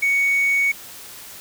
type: tone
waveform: triangle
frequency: 2230 Hz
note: C#7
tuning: 10 cents sharp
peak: -13 dBFS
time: 0.02-0.72 s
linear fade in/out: 10 ms
effects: tanh soft clip ceiling -11 dBFS + white hiss -39 dBFS RMS until 1.4 s